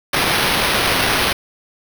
violet noise with sample-and-hold, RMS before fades -17 dBFS, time 0.13-1.33 s, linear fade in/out 5 ms, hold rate 7350 Hz, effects none

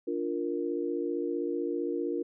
sine chord, Bb major, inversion first, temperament equal, 293.7 / 349.2 / 466.2 Hz, D4 / F4 / Bb4, 0 / 0 / 0 cents, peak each -34 / -32 / -34 dBFS, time 0.07-2.23 s, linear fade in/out 10 ms, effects none

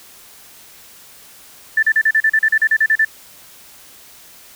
sine tone bursts, 1765 Hz, A6, 5 cents sharp, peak -10 dBFS, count 14, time 1.77-3.049 s, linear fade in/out 5 ms, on 57 ms, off 37 ms, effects white hiss -43 dBFS RMS until 4.55 s

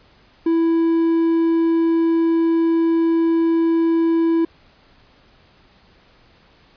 triangle tone, 330.3 Hz, E4, 4 cents sharp, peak -12 dBFS, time 0.46-4.45 s, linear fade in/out 5 ms, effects pink hiss -53 dBFS RMS until 6.76 s + resampled to 11025 Hz

